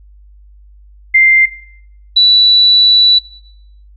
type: tone pair in turn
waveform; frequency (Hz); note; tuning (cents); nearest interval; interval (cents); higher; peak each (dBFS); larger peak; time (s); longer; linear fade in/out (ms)
sine; 2093 / 3951; C7 / B7; 0 / 0; major seventh; 1100; second; -4; neither; 1.14-1.46 / 2.16-3.19; second; 10
effects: noise-tail reverb RT60 0.7 s tail -19 dB re dry + added 50 Hz sine -38 dBFS peak until 3.96 s